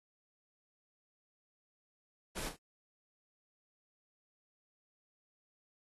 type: noise with echo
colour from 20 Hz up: pink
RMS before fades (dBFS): -41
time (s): 2.35-2.5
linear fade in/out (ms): 20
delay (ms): 35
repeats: 2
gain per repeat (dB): -8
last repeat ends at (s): 2.57
effects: AAC 32 kbps